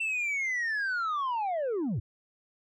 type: linear sweep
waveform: sine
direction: down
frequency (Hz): 2699 to 85.5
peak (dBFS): -25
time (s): 0-2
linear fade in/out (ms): 10
effects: tanh soft clip ceiling -27 dBFS